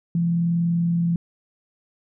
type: tone with frequency modulation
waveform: sine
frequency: 170 Hz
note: F3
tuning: 46 cents flat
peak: -18 dBFS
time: 0.15-1.16 s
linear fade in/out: 2 ms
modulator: 40.9 Hz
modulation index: 0.2
effects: none